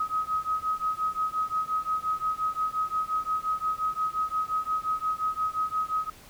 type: beating tone pair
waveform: sine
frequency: 1264 / 1269.7 Hz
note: D#6 / D#6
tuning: +27 / +35 cents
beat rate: 5.7 Hz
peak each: -29 dBFS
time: 0-6.1 s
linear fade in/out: 5 ms
effects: pink hiss -51 dBFS RMS until 6.29 s